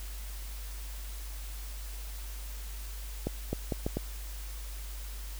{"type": "accelerating click train", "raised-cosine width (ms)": 2, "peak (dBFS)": -17, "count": 5, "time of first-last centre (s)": [3.27, 3.97], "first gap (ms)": 260, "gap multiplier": 0.74, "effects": ["added 50 Hz sine -38 dBFS peak until 5.39 s", "white hiss -48 dBFS RMS until 5.39 s"]}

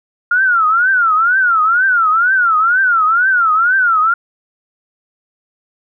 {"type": "tone with vibrato", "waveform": "sine", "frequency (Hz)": 1396.9, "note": "F6", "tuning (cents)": 0, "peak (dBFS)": -9, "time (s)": [0.31, 4.14], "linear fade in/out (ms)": 5, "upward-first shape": "triangle", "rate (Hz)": 2.1, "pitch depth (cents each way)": 220, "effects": []}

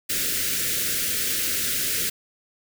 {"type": "band-stop noise", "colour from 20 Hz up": "white", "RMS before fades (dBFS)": -25, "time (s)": [0.09, 2.1], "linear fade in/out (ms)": 10, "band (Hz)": [540, 1400], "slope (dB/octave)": 48, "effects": []}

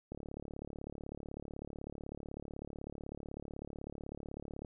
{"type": "click train", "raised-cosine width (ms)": 2, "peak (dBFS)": -30, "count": 164, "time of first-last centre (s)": [0.12, 4.648], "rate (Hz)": 36, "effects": []}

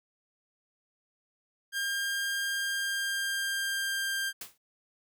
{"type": "tone with pitch glide", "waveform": "sawtooth", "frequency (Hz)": [1605, 1590.2], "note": ["G6", "G6"], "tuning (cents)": [40, 24], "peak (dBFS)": -26, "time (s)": [1.72, 4.33], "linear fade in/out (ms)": 50, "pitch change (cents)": -16, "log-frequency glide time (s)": [2.41, 4.21]}
{"type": "noise with exponential decay", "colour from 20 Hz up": "white", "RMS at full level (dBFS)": -36, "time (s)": [4.41, 4.58], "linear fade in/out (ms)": 5, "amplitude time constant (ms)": 35}
{"effects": []}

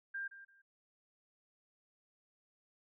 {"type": "tone with echo", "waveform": "sine", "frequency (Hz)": 1593, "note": "G6", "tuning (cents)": 27, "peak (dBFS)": -38, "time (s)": [0.14, 0.28], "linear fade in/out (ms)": 10, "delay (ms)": 170, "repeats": 2, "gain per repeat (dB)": -13, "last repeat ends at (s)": 0.62, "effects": []}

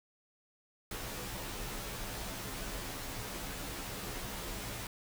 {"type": "noise with comb filter", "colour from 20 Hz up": "pink", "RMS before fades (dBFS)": -41, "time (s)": [0.91, 4.87], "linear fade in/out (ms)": 2, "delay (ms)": 13, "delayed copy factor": -0.9, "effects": []}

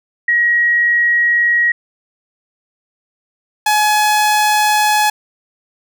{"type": "tone pair in turn", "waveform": ["sine", "sawtooth"], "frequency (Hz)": [1899, 845.9], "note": ["A#6", "G#5"], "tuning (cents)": [32, 32], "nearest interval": "octave + major second", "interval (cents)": 1400, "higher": "first", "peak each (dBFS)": [-10, -7], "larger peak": "second", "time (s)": [[0.28, 1.72], [3.66, 5.1]], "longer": "neither", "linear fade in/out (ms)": 5, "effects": []}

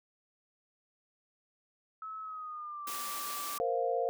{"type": "tone with pitch glide", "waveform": "sine", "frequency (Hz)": [1294, 1166.2], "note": ["E6", "D6"], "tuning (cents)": [-32, -13], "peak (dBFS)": -39, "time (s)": [2.02, 3.59], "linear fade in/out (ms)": 2, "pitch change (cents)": -181, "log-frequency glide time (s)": [2.21, 2.88]}
{"type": "high-pass noise", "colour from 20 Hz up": "white", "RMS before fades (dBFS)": -40, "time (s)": [2.87, 3.58], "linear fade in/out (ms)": 2, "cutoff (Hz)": 210, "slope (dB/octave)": 24}
{"type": "chord", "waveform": "sine", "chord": "Bb suspended second", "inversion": "none", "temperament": "equal", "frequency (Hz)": [466.2, 523.3, 698.5], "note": ["Bb4", "C5", "F5"], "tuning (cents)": [0, 0, 0], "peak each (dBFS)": -33, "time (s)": [3.6, 4.09], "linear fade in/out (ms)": 0}
{"effects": []}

